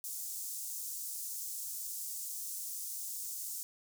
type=high-pass noise; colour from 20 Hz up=pink; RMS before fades=-41 dBFS; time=0.04-3.63 s; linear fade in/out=0 ms; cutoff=6600 Hz; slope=24 dB/octave; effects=none